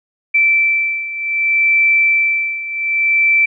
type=beating tone pair; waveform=sine; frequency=2331 / 2331.65 Hz; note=D7 / D7; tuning=-14 / -13 cents; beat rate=0.65 Hz; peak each=-17 / -13 dBFS; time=0.34-3.46 s; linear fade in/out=10 ms; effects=none